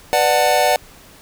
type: chord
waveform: square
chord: B minor seventh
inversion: none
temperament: just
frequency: 493.9 / 592.7 / 740.8 / 889 Hz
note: B4 / D5 / F#5 / A5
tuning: 0 / +16 / +2 / +18 cents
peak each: -22 / -18 / -17 / -23 dBFS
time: 0.13-0.76 s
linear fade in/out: 0 ms
effects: pink hiss -44 dBFS RMS until 1.21 s